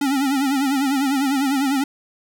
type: tone with vibrato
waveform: square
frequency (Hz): 273.8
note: C#4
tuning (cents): -21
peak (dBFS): -18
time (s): 0.01-1.84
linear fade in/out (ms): 5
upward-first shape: sine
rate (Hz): 10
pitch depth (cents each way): 89
effects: none